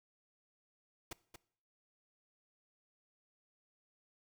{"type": "noise with echo", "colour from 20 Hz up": "pink", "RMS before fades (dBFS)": -43, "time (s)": [1.11, 1.13], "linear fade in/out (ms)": 5, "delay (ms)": 230, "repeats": 1, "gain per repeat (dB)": -8, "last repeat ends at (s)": 1.36, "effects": ["noise-tail reverb RT60 0.6 s tail -21 dB re dry"]}